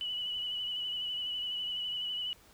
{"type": "tone with vibrato", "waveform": "sine", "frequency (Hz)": 2960, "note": "F#7", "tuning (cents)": 0, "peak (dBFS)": -33, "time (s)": [0.01, 2.33], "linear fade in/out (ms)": 0, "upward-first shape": "sine", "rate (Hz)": 12, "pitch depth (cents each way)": 30, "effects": ["pink hiss -60 dBFS RMS until 2.53 s"]}